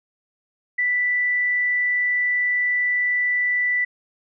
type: tone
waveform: sine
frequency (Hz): 1975.5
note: B6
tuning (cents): 0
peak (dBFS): -18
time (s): 0.78-3.85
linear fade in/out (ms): 10
effects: none